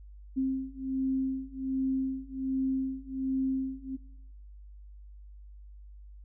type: beating tone pair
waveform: sine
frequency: 264 / 265.3 Hz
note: C4 / C4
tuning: +16 / +24 cents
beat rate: 1.3 Hz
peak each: -31 dBFS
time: 0.36-3.97 s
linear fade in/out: 20 ms
effects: noise-tail reverb RT60 0.8 s tail -17 dB re dry + added 50 Hz sine -46 dBFS peak until 6.24 s

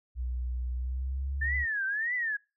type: tone with pitch glide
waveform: sine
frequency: 61.74 to 69.7 Hz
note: B1 to C#2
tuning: 0 to +10 cents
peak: -30 dBFS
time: 0.15-1.66 s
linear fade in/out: 50 ms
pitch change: +210 cents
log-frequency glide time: 0.74-1.42 s
type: tone with vibrato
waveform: sine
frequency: 1760 Hz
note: A6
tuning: in tune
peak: -28 dBFS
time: 1.41-2.37 s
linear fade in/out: 10 ms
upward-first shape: triangle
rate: 1.7 Hz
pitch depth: 240 cents each way
effects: noise-tail reverb RT60 0.3 s tail -26 dB re dry

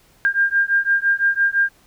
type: beating tone pair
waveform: sine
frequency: 1600 / 1605.9 Hz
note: G6 / G6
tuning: +35 / +41 cents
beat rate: 5.9 Hz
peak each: -18 dBFS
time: 0.25-1.69 s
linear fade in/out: 0 ms
effects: pink hiss -55 dBFS RMS until 1.86 s

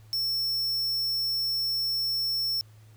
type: tone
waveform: square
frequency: 5400 Hz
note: E8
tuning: 41 cents sharp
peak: -26 dBFS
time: 0.13-2.61 s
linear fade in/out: 0 ms
effects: added 108 Hz sine -50 dBFS peak until 2.96 s + pink hiss -62 dBFS RMS until 2.96 s

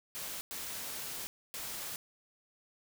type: noise bursts at uneven times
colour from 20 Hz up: white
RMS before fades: -41 dBFS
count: 3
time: 0.15-0.41 / 0.51-1.27 / 1.54-1.96 s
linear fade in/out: 0 ms
effects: none

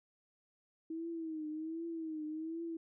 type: tone with vibrato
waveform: sine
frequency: 320 Hz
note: D#4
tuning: 49 cents sharp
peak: -38 dBFS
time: 0.9-2.77 s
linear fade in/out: 5 ms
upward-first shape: triangle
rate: 1.3 Hz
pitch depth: 91 cents each way
effects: none

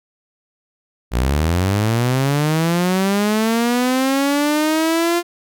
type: linear sweep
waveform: sawtooth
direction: up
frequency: 55.8 to 349.2 Hz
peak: -11 dBFS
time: 1.11-5.23 s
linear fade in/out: 50 ms
effects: none

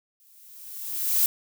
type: noise with exponential growth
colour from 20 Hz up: violet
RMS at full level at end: -19 dBFS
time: 0.2-1.26 s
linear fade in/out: 0 ms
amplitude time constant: 230 ms
effects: none

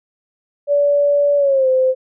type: tone with pitch glide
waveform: sine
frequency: 575 to 518.2 Hz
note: D5 to C5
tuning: -37 to -17 cents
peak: -11 dBFS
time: 0.67-1.95 s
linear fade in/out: 50 ms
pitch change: -180 cents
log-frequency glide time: 1.37-1.68 s
effects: none

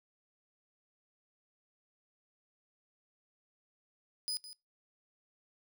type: tone with echo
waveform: 35% pulse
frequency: 4978 Hz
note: D#8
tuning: in tune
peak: -32 dBFS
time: 4.28-4.37 s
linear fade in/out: 0 ms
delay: 160 ms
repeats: 1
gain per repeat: -13 dB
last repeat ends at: 4.53 s
effects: noise-tail reverb RT60 0.2 s tail -23 dB re dry

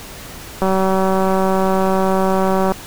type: click train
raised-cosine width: 1 ms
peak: -4 dBFS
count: 400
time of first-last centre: 0.62-2.72 s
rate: 190 Hz
effects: pink hiss -34 dBFS RMS until 2.86 s

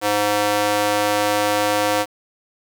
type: tone with high-pass filter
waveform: square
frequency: 103.83 Hz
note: G#2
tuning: in tune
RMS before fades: -19 dBFS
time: 0.01-2.06 s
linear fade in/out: 50 ms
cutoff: 530 Hz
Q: 1.3
effects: 7-bit

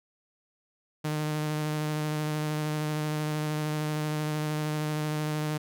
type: tone with vibrato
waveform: sawtooth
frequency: 152.4 Hz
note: D#3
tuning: 36 cents flat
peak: -24 dBFS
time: 1.04-5.58 s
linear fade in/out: 10 ms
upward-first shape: square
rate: 13 Hz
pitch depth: 11 cents each way
effects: none

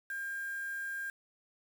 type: tone with quantisation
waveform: sine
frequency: 1603 Hz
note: G6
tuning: 38 cents sharp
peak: -36 dBFS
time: 0.1-1.1 s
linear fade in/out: 2 ms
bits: 8
effects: none

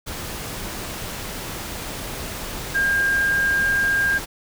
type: tone in noise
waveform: sine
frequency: 1607 Hz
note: G6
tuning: 43 cents sharp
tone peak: -17 dBFS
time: 2.74-4.19 s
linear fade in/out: 20 ms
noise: pink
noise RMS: -31 dBFS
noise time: 0.06-4.26 s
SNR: +11 dB
effects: none

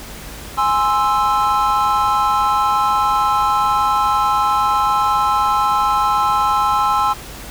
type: chord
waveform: triangle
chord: Ab augmented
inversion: none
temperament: equal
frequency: 830.6 / 1046.5 / 1318.5 Hz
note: Ab5 / C6 / E6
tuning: 0 / 0 / 0 cents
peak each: -16 dBFS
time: 0.57-7.14 s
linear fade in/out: 20 ms
effects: added 50 Hz sine -38 dBFS peak until 7.5 s + pink hiss -34 dBFS RMS until 7.5 s

